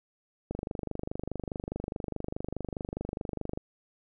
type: click train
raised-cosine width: 2 ms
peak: -20 dBFS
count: 77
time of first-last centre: 0.51-3.575 s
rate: 24.8 Hz
effects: none